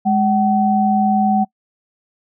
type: tone pair together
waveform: sine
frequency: 207.7 / 757.9 Hz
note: G#3 / F#5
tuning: 0 / +41 cents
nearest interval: octave + minor seventh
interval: 2241 cents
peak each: -15 dBFS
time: 0.05-1.45 s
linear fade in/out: 20 ms
effects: noise-tail reverb RT60 0.1 s tail -25 dB re dry

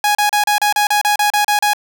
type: tone bursts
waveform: sawtooth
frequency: 830.6 Hz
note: G#5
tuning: in tune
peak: -8 dBFS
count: 12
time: 0.04-1.734 s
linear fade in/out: 2 ms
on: 110 ms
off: 34 ms
effects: none

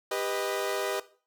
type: chord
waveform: sawtooth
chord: G augmented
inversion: none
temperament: equal with one note detuned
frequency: 396.3 / 493.9 / 622.3 Hz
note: G4 / B4 / D#5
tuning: +19 / 0 / 0 cents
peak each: -29 dBFS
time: 0.11-1 s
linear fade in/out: 5 ms
effects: noise-tail reverb RT60 0.4 s tail -17 dB re dry

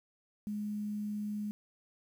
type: tone with quantisation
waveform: sine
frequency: 208.9 Hz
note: G#3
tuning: 10 cents sharp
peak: -34 dBFS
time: 0.47-1.51 s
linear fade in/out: 0 ms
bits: 10
effects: none

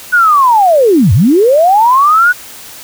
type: linear two-way sweep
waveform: sine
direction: down then up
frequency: 1494 to 82.41 to 1494 Hz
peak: -4 dBFS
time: 0.12-2.33 s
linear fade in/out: 20 ms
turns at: 1.13 s
effects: white hiss -31 dBFS RMS until 2.83 s

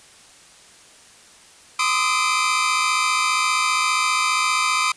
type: tone cluster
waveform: sawtooth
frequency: 1030 / 1214 / 1269 / 2346 Hz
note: C6 / D#6 / D#6 / D7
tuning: -28 / -43 / +34 / -2 cents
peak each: -20 dBFS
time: 1.79-4.92 s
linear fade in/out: 5 ms
effects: white hiss -48 dBFS RMS until 4.96 s + resampled to 22050 Hz

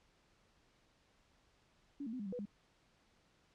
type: tone with pitch steps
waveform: sine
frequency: 283.4 / 223.4 / 255.7 / 204.9 / 191.8 / 491.9 / 203.5 Hz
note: C#4 / A3 / C4 / G#3 / G3 / B4 / G#3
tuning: +38 / +27 / -40 / -23 / -37 / -7 / -35 cents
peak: -40 dBFS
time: 2-2.455 s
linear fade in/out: 5 ms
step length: 65 ms
effects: pink hiss -72 dBFS RMS until 3.54 s + low-pass 6000 Hz 12 dB/octave

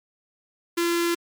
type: tone with notch filter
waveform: sawtooth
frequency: 341.8 Hz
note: F4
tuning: 37 cents flat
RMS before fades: -23 dBFS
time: 0.77-1.15 s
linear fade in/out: 10 ms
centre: 690 Hz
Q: 1.3
effects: MP3 96 kbps

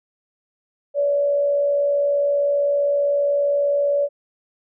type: tone with frequency modulation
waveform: sine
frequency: 572 Hz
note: D5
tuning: 46 cents flat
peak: -16 dBFS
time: 0.94-4.09 s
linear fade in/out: 50 ms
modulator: 64.7 Hz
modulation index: 0.27
effects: none

